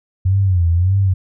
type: tone with vibrato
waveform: sine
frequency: 90.9 Hz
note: F#2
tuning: 30 cents flat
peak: -11 dBFS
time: 0.25-1.14 s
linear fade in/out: 10 ms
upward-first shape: sine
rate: 1.7 Hz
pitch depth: 140 cents each way
effects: none